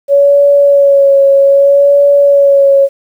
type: tone with vibrato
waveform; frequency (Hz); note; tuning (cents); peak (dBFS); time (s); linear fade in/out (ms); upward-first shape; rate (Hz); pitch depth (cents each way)
sine; 560; C#5; +18; -3; 0.08-2.89; 50; sine; 0.63; 26
effects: 7-bit